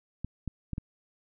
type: clicks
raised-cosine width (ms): 5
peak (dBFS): -21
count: 4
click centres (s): 0.246 / 0.477 / 0.733 / 0.781
effects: none